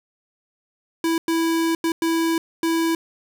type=tone bursts at uneven times; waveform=square; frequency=329.3 Hz; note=E4; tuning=2 cents flat; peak=-19 dBFS; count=5; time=1.04-1.18 / 1.28-1.75 / 1.84-1.92 / 2.02-2.38 / 2.63-2.95 s; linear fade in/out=2 ms; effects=none